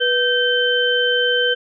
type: tone cluster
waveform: sine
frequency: 489 / 1556 / 3087 Hz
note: B4 / G6 / G7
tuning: -17 / -13 / -27 cents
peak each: -19 dBFS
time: 0-1.55 s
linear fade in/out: 20 ms
effects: none